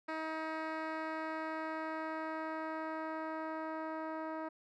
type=tone with low-pass filter sweep; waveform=10% pulse; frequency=317.2 Hz; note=D#4; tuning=33 cents sharp; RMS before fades=-40 dBFS; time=0.08-4.49 s; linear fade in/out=10 ms; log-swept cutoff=2700 to 1100 Hz; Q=0.78; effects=none